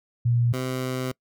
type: tone pair in turn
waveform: sine / 15% pulse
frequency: 119.2 / 128.83 Hz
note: A#2 / C3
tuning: +39 / -26 cents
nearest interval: minor second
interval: 135 cents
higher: second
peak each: -18 / -20 dBFS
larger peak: first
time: 0.25-0.53 / 0.53-1.12 s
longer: second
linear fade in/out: 10 ms
effects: noise-tail reverb RT60 0.1 s tail -24 dB re dry